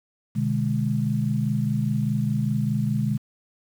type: chord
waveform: sine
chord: G# diminished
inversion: first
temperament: just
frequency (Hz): 124.59 / 149.51 / 207.7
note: B2 / D3 / G#3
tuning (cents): +16 / +31 / 0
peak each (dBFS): -25 / -26 / -25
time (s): 0.35-3.18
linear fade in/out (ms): 20
effects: 8-bit